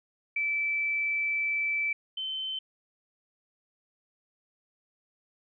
sine tone pair in turn, 2319 / 3076 Hz, D7 / G7, -22 / -33 cents, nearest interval perfect fourth, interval 489 cents, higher second, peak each -26 / -31 dBFS, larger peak first, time 0.36-1.93 / 2.17-2.59 s, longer first, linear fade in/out 5 ms, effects none

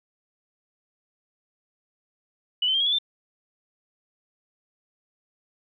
sine tone with pitch steps, 2960 / 3071 / 3187 / 3307 / 3432 / 3561 Hz, F#7 / G7 / G7 / G#7 / A7 / A7, 0 / -36 / +28 / -8 / -44 / +20 cents, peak -20 dBFS, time 2.62-2.986 s, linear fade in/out 5 ms, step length 61 ms, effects none

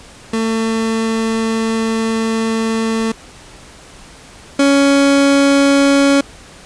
30% pulse tone pair in turn, 224.3 / 279 Hz, A3 / C#4, +34 / +11 cents, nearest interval major third, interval 377 cents, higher second, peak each -12 / -6 dBFS, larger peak second, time 0.33-3.12 / 4.59-6.21 s, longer first, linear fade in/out 5 ms, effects pink hiss -39 dBFS RMS until 6.65 s + resampled to 22050 Hz

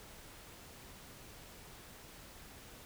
silence, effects pink hiss -54 dBFS RMS until 2.85 s

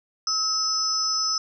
sine tone cluster, 1288 / 5210 / 5930 Hz, E6 / E8 / F#8, -41 / -21 / +3 cents, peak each -30 / -23 / -29 dBFS, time 0.27-1.38 s, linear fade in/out 2 ms, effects none

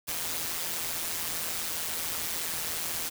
white noise with amplitude modulation, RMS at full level -30 dBFS, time 0.07-3.1 s, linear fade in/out 20 ms, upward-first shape sine, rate 165 Hz, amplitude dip 65%, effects none

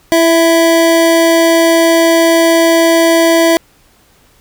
square tone pair together, 333 / 659.3 Hz, E4 / E5, +18 / 0 cents, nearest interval octave, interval 1182 cents, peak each -10 dBFS, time 0.12-3.57 s, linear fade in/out 0 ms, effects pink hiss -49 dBFS RMS until 4.4 s

